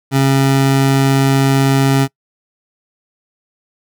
25% pulse tone, 135.9 Hz, C#3, 34 cents flat, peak -6 dBFS, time 0.11-2.08 s, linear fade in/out 50 ms, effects noise-tail reverb RT60 0.1 s tail -24 dB re dry

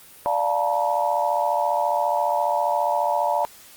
sine chord, Bb major seventh, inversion first, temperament equal with one note detuned, 587.3 / 698.5 / 880 / 954.7 Hz, D5 / F5 / A5 / Bb5, 0 / 0 / 0 / +41 cents, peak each -25 / -25 / -24 / -25 dBFS, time 0.26-3.45 s, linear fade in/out 0 ms, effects white hiss -47 dBFS RMS until 3.76 s + Opus 32 kbps

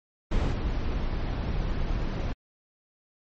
brown noise with level steps, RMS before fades -24 / -28 dBFS, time 0.31-2.33 s, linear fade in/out 10 ms, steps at 0.52 s, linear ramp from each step 5 ms, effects low-pass 5000 Hz 12 dB/octave + MP3 32 kbps

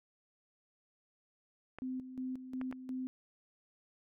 clicks, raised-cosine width 0.5 ms, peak -30 dBFS, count 3, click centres 1.786 / 2.614 / 2.726 s
sine tone with tremolo, 257.4 Hz, C4, 28 cents flat, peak -36 dBFS, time 1.82-3.07 s, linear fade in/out 0 ms, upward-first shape square, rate 2.8 Hz, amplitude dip 65%
effects none

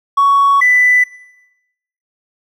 triangle tone pair in turn, 1117 / 1990.3 Hz, C#6 / B6, +13 / +13 cents, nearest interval minor seventh, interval 1000 cents, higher second, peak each -4 dBFS, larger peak neither, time 0.17-0.61 / 0.61-1.04 s, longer first, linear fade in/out 10 ms, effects noise-tail reverb RT60 1.0 s tail -25 dB re dry + tanh soft clip ceiling -4 dBFS

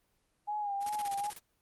sine tone with vibrato, 819 Hz, G#5, 24 cents flat, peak -32 dBFS, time 0.47-1.31 s, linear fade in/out 20 ms, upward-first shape sine, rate 2.6 Hz, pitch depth 53 cents each way
white noise with tremolo, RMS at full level -41 dBFS, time 0.8-1.4 s, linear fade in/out 50 ms, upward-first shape square, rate 16 Hz, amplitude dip 80%
effects pink hiss -75 dBFS RMS until 1.61 s + Opus 24 kbps

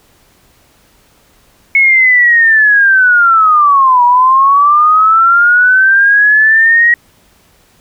sine linear two-way sweep, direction down then up, 2200 to 960 to 1904 Hz, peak -4 dBFS, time 1.75-6.94 s, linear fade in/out 2 ms, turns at 4.04 s, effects pink hiss -49 dBFS RMS until 7.8 s

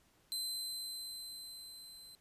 sawtooth tone with level ramp, 4074 Hz, C8, 47 cents flat, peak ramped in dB -33 to -50 dBFS, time 0.32-2.15 s, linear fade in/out 0 ms, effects pink hiss -70 dBFS RMS until 2.2 s + resampled to 32000 Hz

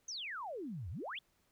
sine exponential two-way sweep, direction down then up, 6520 to 75.8 to 3660 Hz, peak -40 dBFS, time 0.08-1.19 s, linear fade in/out 5 ms, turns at 0.9 s, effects pink hiss -75 dBFS RMS until 1.51 s

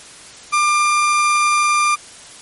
30% pulse tone, 1194 Hz, D6, 28 cents sharp, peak -10 dBFS, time 0.52-1.96 s, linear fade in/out 20 ms, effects white hiss -39 dBFS RMS until 2.41 s + MP3 48 kbps

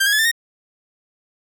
sawtooth tone with pitch steps, 1583 / 1647.4 / 1714.3 / 1784.1 / 1856.6 Hz, G6 / G#6 / A6 / A6 / A#6, +17 / -14 / -46 / +24 / -7 cents, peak -11 dBFS, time 0-0.315 s, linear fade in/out 10 ms, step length 63 ms, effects none

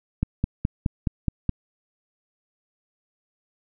click train, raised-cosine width 5 ms, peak -9 dBFS, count 7, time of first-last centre 0.23-1.493 s, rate 4.75 Hz, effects none

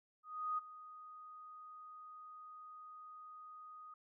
sine tone with ADSR envelope, 1244.5 Hz, D#6, in tune, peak -34 dBFS, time 0.23-3.94 s, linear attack 350 ms, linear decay 16 ms, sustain -17 dB, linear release 4 ms, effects none

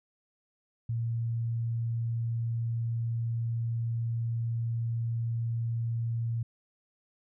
sine tone, 115.8 Hz, A#2, 11 cents flat, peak -28 dBFS, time 0.89-6.43 s, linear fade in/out 5 ms, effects none

